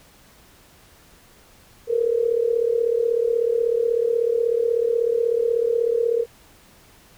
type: tone with amplitude modulation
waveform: sine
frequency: 466.2 Hz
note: A#4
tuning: in tune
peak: -14 dBFS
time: 1.87-6.26 s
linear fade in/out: 50 ms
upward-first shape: sine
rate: 36.3 Hz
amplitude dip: 80%
effects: pink hiss -52 dBFS RMS until 7.17 s